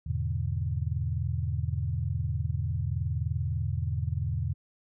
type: chord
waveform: sine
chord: E dominant seventh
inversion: none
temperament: equal with one note detuned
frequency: 82.93 / 103.83 / 123.47 / 146.83 Hz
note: E2 / G#2 / B2 / D3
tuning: +11 / 0 / 0 / 0 cents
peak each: -31 / -33 / -33 / -35 dBFS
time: 0.06-4.54 s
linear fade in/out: 10 ms
effects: none